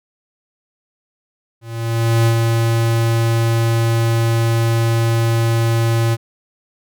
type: tone with ADSR envelope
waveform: square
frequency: 114.9 Hz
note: A#2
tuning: 25 cents flat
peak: -11 dBFS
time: 1.61-6.17 s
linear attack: 650 ms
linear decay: 79 ms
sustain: -3 dB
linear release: 38 ms
effects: none